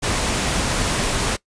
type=noise; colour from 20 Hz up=pink; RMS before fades=-21 dBFS; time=0.02-1.37 s; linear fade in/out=20 ms; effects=noise-tail reverb RT60 0.1 s tail -20 dB re dry + resampled to 22050 Hz